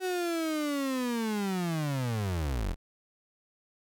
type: linear sweep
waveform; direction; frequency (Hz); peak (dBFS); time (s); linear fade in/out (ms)
35% pulse; down; 375.7 to 36.65; -27; 0-2.76; 50
effects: none